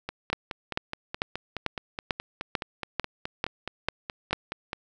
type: two click trains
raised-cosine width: 0.3 ms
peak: -16 / -9 dBFS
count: 23 / 10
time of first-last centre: 0.09-4.731 / 0.33-4.33 s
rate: 4.74 / 2.25 Hz
effects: none